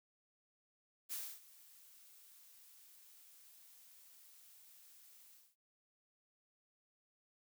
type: noise with ADSR envelope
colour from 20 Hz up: blue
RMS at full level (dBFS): -42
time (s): 1.09-5.56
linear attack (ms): 32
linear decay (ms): 270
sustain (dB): -20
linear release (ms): 230
effects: none